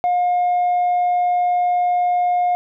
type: tone with tanh clipping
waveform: triangle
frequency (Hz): 714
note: F5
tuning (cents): +38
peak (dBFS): -15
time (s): 0.04-2.55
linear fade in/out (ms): 0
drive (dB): 6
effects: none